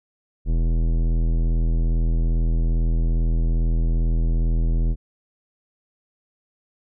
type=tone with tanh clipping; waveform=sine; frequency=41.2 Hz; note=E1; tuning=in tune; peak=-19 dBFS; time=0.45-4.96 s; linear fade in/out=50 ms; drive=16 dB; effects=none